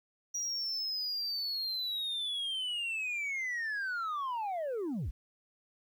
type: linear sweep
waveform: sine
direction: down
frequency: 5790 to 36.71 Hz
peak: -30 dBFS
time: 0.34-5.11 s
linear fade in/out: 10 ms
effects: tanh soft clip ceiling -32 dBFS + 11-bit